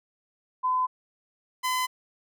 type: tone pair in turn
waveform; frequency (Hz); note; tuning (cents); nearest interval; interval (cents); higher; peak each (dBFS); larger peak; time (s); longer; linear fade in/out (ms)
sine / sawtooth; 1016 / 1016; B5 / B5; +49 / +49; unison; 0; neither; -22 / -21; second; 0.63-0.87 / 1.63-1.87; neither; 20
effects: none